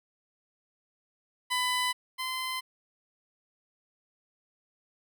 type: tone pair in turn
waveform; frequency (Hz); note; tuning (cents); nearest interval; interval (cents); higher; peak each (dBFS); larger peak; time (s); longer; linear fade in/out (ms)
15% pulse; 1000 / 1031.1; B5 / C6; +21 / -26; minor second; 53; second; -20 / -25; first; 1.5-1.93 / 2.18-2.61; neither; 20
effects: none